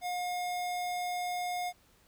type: tone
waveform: square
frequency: 716 Hz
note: F5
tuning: 43 cents sharp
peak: -33 dBFS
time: 0.01-1.73 s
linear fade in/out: 50 ms
effects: pink hiss -65 dBFS RMS until 2.07 s